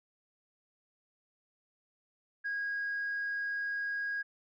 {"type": "tone", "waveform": "sine", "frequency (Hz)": 1641, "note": "G#6", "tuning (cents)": -21, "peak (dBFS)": -31, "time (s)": [2.44, 4.23], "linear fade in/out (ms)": 20, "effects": ["tanh soft clip ceiling -29 dBFS"]}